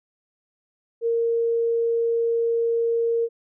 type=tone; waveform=sine; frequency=463.2 Hz; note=A#4; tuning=11 cents flat; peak=-19 dBFS; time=1.01-3.29 s; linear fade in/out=50 ms; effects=none